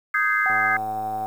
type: chord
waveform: sine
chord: Ab major seventh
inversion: second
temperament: just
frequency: 1245.9 / 1557.4 / 1661.2 / 2077 Hz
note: Eb6 / G6 / Ab6 / C7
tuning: +2 / -12 / 0 / -13 cents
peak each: -24 dBFS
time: 0.14-0.77 s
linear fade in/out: 5 ms
type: tone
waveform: sine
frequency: 761 Hz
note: F#5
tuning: 48 cents sharp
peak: -25 dBFS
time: 0.46-1.26 s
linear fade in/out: 0 ms
type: click train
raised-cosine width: 1 ms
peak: -23 dBFS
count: 82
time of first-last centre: 0.5-1.257 s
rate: 107 Hz
effects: 8-bit